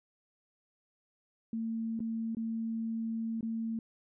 sine tone with dropouts, 225.8 Hz, A3, 45 cents sharp, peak -32 dBFS, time 1.53-3.79 s, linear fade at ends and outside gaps 2 ms, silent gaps 1.993-2.003 / 2.349-2.369 / 3.409-3.428 s, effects none

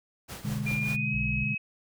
pink noise with tremolo, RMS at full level -39 dBFS, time 0.28-0.97 s, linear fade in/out 20 ms, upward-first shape triangle, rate 5.2 Hz, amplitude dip 70%
sine chord, G# diminished, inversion first, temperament equal, 123.47 / 146.83 / 207.7 Hz, B2 / D3 / G#3, 0 / 0 / 0 cents, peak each -33 dBFS, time 0.44-1.55 s, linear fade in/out 10 ms
sine tone with pitch glide, 2397 to 2554 Hz, D7 to D#7, +35 to +45 cents, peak -29 dBFS, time 0.66-1.58 s, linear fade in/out 10 ms, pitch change +110 cents, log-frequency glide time 0.79-1.14 s
sine tone, 60.3 Hz, B1, 41 cents flat, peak -33 dBFS, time 1.14-1.44 s, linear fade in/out 5 ms
effects none

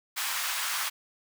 pink high-pass noise, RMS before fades -31 dBFS, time 0.16-0.9 s, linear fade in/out 20 ms, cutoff 1000 Hz, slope 24 dB/octave, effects none

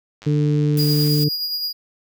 click train, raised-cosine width 0.2 ms, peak -23 dBFS, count 91, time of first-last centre 0.22-1.077 s, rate 105 Hz
harmonic tone, 148.2 Hz, D3, 16 cents sharp, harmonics 1 / 2 / 3, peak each -16 / -22 / -26 dBFS, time 0.26-1.29 s, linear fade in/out 10 ms
blue noise, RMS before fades -31 dBFS, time 0.77-1.24 s, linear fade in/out 2 ms
square tone with tremolo, 4869 Hz, D#8, 38 cents flat, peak -21 dBFS, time 0.78-1.73 s, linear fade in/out 20 ms, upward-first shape sine, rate 9.5 Hz, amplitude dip 40%
effects none

